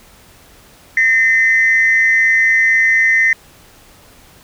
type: tone pair together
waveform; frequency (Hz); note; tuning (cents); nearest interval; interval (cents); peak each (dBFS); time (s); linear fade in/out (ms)
sine; 1829 / 2053; A#6 / C7; -33 / -33; major second; 200; -11; 0.97-3.33; 2
effects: tanh soft clip ceiling -3 dBFS + pink hiss -45 dBFS RMS until 4.43 s